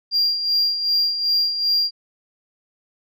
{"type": "tone with tremolo", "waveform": "sine", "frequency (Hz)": 4773, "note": "D8", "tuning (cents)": 27, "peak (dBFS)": -13, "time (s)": [0.11, 1.91], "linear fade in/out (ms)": 50, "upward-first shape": "sine", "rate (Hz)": 2.6, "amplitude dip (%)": 65, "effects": ["tanh soft clip ceiling -13 dBFS"]}